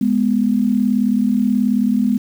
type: tone pair together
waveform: sine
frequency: 208.3 / 246.9 Hz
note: G#3 / B3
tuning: +5 / 0 cents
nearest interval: minor third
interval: 295 cents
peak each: -16 dBFS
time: 0.01-2.18 s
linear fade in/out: 5 ms
effects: 7-bit